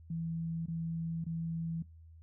sine tone bursts, 164.81 Hz, E3, in tune, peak -34 dBFS, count 3, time 0.1-1.824 s, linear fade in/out 5 ms, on 560 ms, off 22 ms, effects noise-tail reverb RT60 0.3 s tail -23 dB re dry + added 81 Hz sine -52 dBFS peak until 2.22 s

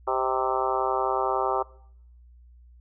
harmonic tone with a mistuned harmonic, 130.81 Hz, C3, in tune, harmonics 3 / 4 / 5 / 6 / 7 / 8 / 9 / 10, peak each -30 / -32 / -32 / -29 / -30 / -34 / -31 / -34 dBFS, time 0.07-1.63 s, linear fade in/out 10 ms, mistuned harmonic 5, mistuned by -44 cents, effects noise-tail reverb RT60 0.7 s tail -22 dB re dry + added 60 Hz sine -49 dBFS peak until 2.8 s

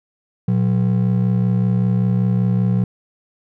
triangle ring-modulated tone, 150.5 Hz, D3, 43 cents sharp, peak -9 dBFS, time 0.48-2.84 s, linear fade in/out 2 ms, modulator 32.6 Hz, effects none

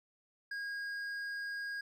sine tone with hard clipping, 1633 Hz, G#6, 30 cents flat, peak -39 dBFS, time 0.51-1.81 s, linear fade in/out 5 ms, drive 6 dB, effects none

